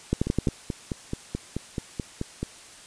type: two click trains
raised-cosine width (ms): 3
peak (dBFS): -9 / -15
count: 5 / 11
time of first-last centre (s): 0.13-0.472 / 0.27-2.43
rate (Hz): 11.7 / 4.63
effects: white hiss -47 dBFS RMS until 2.86 s + resampled to 22050 Hz